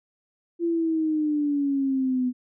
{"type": "exponential sweep", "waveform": "sine", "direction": "down", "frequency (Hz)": [342.8, 248], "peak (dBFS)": -21, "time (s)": [0.59, 2.33], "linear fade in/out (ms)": 50, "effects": []}